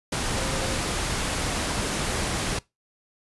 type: tone in noise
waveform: sine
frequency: 532 Hz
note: C5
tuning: 29 cents sharp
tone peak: -34 dBFS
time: 0.35-0.8 s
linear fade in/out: 5 ms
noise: pink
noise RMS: -27 dBFS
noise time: 0.12-2.59 s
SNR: -10 dB
effects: noise-tail reverb RT60 0.2 s tail -22 dB re dry + resampled to 24000 Hz